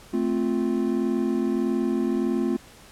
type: chord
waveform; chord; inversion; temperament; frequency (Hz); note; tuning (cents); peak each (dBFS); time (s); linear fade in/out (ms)
triangle; F major; first; equal; 220 / 261.6 / 349.2; A3 / C4 / F4; 0 / 0 / 0; -24; 0.13-2.57; 10
effects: pink hiss -49 dBFS RMS until 2.91 s + low-pass 12000 Hz 12 dB/octave